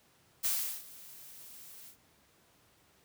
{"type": "noise with ADSR envelope", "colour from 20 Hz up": "blue", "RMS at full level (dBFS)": -30, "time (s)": [0.43, 1.97], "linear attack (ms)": 20, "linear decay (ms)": 370, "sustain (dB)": -21, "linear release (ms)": 99, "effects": ["pink hiss -66 dBFS RMS until 3.04 s", "high-pass 80 Hz 12 dB/octave"]}